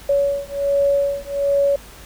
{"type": "beating tone pair", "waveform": "sine", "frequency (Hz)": [562, 563.3], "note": ["C#5", "C#5"], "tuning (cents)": [24, 28], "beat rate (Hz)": 1.3, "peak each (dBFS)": -19, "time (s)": [0.09, 1.76], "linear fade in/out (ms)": 5, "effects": ["added 50 Hz sine -42 dBFS peak until 2.05 s", "pink hiss -42 dBFS RMS until 2.05 s"]}